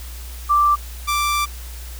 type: tone pair in turn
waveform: sine / sawtooth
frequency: 1174.7 / 1174.7 Hz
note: D6 / D6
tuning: 0 / 0 cents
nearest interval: unison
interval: 0 cents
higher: neither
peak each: -12 / -14 dBFS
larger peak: first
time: 0.49-0.76 / 1.07-1.46 s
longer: second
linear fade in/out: 20 ms
effects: added 60 Hz sine -31 dBFS peak until 1.99 s + white hiss -40 dBFS RMS until 1.99 s